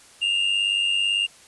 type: tone pair together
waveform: triangle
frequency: 2722 / 2820 Hz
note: F7 / F7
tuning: -45 / +16 cents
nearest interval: minor second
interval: 61 cents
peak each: -25 / -19 dBFS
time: 0.21-1.27 s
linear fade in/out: 20 ms
effects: white hiss -50 dBFS RMS until 1.47 s + resampled to 24000 Hz